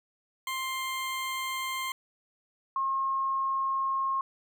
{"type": "tone pair in turn", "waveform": ["20% pulse", "sine"], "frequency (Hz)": [1052, 1076], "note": ["C6", "C6"], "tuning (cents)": [9, 48], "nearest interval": "unison", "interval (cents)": 39, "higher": "second", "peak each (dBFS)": -26, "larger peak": "neither", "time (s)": [[0.47, 1.92], [2.76, 4.21]], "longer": "neither", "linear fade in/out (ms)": 2, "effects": []}